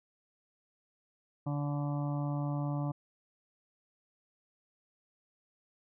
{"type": "harmonic tone", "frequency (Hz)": 144.7, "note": "D3", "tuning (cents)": -25, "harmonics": [1, 2, 4, 5, 6, 7, 8], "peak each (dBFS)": [-32, -38, -44, -46, -48, -49, -50], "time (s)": [1.46, 2.92], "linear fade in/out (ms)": 10, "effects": []}